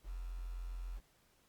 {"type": "tone with quantisation", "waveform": "sine", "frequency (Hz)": 43.65, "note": "F1", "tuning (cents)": 0, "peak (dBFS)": -40, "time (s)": [0.04, 1.01], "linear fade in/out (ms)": 50, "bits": 10, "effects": ["pink hiss -71 dBFS RMS until 1.48 s", "Opus 48 kbps"]}